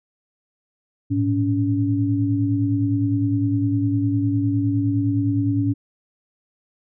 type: tone cluster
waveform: sine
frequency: 106.8 / 116.6 / 282.4 Hz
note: G#2 / A#2 / C#4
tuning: +49 / +1 / +32 cents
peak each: -21 / -28 / -20 dBFS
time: 1.1-5.74 s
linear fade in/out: 20 ms
effects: none